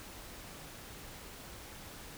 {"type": "silence", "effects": ["pink hiss -49 dBFS RMS until 2.17 s"]}